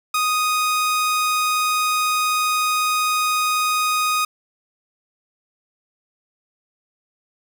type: tone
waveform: sawtooth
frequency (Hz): 1244.5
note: D#6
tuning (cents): 0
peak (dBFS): -14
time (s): 0.14-4.25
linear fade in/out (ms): 5
effects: none